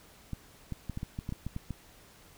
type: clicks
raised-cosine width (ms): 5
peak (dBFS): -23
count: 11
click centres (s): 0.333 / 0.723 / 0.897 / 0.974 / 1.031 / 1.189 / 1.291 / 1.324 / 1.466 / 1.564 / 1.707
effects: pink hiss -57 dBFS RMS until 2.37 s